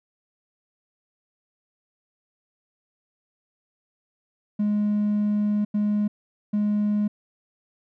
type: tone bursts at uneven times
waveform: triangle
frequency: 208.4 Hz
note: G#3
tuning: 6 cents sharp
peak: -17 dBFS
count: 3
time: 4.59-5.65 / 5.74-6.08 / 6.53-7.08 s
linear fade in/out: 10 ms
effects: tanh soft clip ceiling -15 dBFS